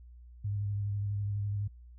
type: tone with vibrato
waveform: sine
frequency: 101.9 Hz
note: G#2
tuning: 32 cents flat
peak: -30 dBFS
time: 0.44-1.68 s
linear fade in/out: 10 ms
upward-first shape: square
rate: 12 Hz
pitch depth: 19 cents each way
effects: added 60 Hz sine -49 dBFS peak until 1.98 s